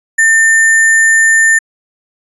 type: tone with sample-and-hold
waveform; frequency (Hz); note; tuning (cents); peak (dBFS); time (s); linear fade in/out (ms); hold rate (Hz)
sine; 1800; A6; +39; -5; 0.18-1.59; 10; 8820
effects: resampled to 32000 Hz